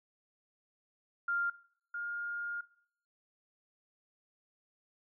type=tone pair in turn; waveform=sine; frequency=1396.9 / 1414.8 Hz; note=F6 / F6; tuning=0 / +22 cents; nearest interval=unison; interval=22 cents; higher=second; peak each=-30 / -36 dBFS; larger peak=first; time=1.28-1.5 / 1.94-2.61 s; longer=second; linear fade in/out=5 ms; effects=noise-tail reverb RT60 0.6 s tail -19 dB re dry